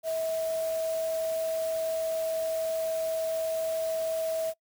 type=tone in noise; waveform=sine; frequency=647 Hz; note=E5; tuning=32 cents flat; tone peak=-27 dBFS; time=0.03-4.54 s; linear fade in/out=50 ms; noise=white; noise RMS=-43 dBFS; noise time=0.03-4.54 s; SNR=+13 dB; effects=noise-tail reverb RT60 0.1 s tail -23 dB re dry